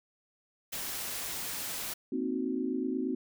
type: noise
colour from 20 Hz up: white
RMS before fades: -37 dBFS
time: 0.72-1.94 s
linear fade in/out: 10 ms
type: chord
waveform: sine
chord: C half-diminished seventh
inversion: third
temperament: equal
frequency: 233.1 / 261.6 / 311.1 / 370 Hz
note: Bb3 / C4 / Eb4 / Gb4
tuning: 0 / 0 / 0 / 0 cents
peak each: -38 / -32 / -37 / -36 dBFS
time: 2.12-3.15 s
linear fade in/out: 5 ms
effects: none